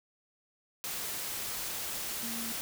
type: tone in noise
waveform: sine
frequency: 230.1 Hz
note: A#3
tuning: 22 cents flat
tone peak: -40 dBFS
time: 2.23-2.52 s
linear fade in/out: 0 ms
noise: white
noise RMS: -37 dBFS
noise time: 0.84-2.61 s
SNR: -6 dB
effects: none